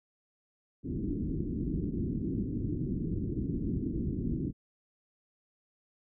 white low-pass noise, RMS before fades -33 dBFS, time 0.83-4.53 s, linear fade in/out 50 ms, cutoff 340 Hz, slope 48 dB/octave, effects none

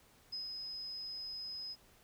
sine tone with ADSR envelope, 5060 Hz, D#8, 28 cents sharp, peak -38 dBFS, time 0.32-1.76 s, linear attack 13 ms, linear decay 140 ms, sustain -3 dB, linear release 41 ms, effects pink hiss -65 dBFS RMS until 2.03 s

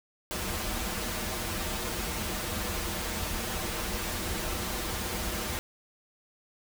pink noise with comb filter, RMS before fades -33 dBFS, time 0.31-5.59 s, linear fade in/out 0 ms, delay 7.2 ms, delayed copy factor -0.8, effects none

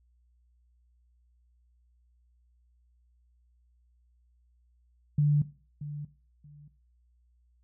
sine tone with echo, 146.83 Hz, D3, in tune, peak -20 dBFS, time 5.18-5.42 s, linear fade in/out 5 ms, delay 630 ms, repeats 2, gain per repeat -14 dB, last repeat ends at 6.68 s, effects noise-tail reverb RT60 0.4 s tail -17 dB re dry + added 60 Hz sine -63 dBFS peak until 7.63 s

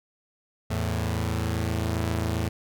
sawtooth tone pair together, 82.41 / 110 Hz, E2 / A2, 0 / 0 cents, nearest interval perfect fourth, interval 500 cents, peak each -24 dBFS, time 0.7-2.49 s, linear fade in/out 10 ms, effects none

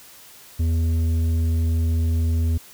sine tone with tanh clipping, 82 Hz, E2, 9 cents flat, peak -19 dBFS, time 0.59-2.58 s, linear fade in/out 10 ms, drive 8 dB, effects white hiss -46 dBFS RMS until 2.73 s

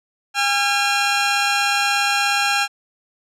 15% pulse tone pair together, 812 / 1365.6 Hz, G#5 / F6, -39 / -39 cents, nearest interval major sixth, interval 900 cents, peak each -12 / -14 dBFS, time 0.34-2.68 s, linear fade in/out 50 ms, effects low-pass 9000 Hz 12 dB/octave

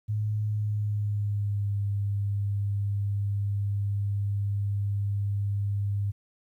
sine tone with pitch glide, 106.1 to 100.9 Hz, G#2 to G#2, +38 to -49 cents, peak -25 dBFS, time 0.08-6.12 s, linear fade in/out 20 ms, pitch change -87 cents, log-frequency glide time 0.44-1.78 s, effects 11-bit

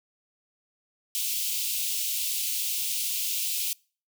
white high-pass noise, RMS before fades -29 dBFS, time 1.15-3.73 s, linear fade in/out 0 ms, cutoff 2500 Hz, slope 48 dB/octave, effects noise-tail reverb RT60 0.4 s tail -26 dB re dry

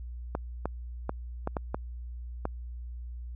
clicks, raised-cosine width 1 ms, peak -16 dBFS, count 7, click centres 0.351 / 0.656 / 1.094 / 1.474 / 1.568 / 1.745 / 2.454 s, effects added 60 Hz sine -37 dBFS peak until 3.35 s

